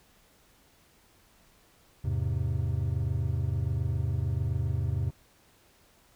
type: chord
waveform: triangle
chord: E augmented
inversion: none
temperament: equal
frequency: 82.41 / 103.83 / 130.81 Hz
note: E2 / G#2 / B#2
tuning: 0 / 0 / 0 cents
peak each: -29 dBFS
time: 2.04-5.11 s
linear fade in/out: 10 ms
effects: pink hiss -62 dBFS RMS until 6.15 s